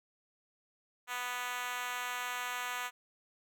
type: tone with high-pass filter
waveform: 5% pulse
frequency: 246.9 Hz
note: B3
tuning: in tune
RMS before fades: -38 dBFS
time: 1.07-2.91 s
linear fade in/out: 50 ms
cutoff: 960 Hz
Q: 1.4
effects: none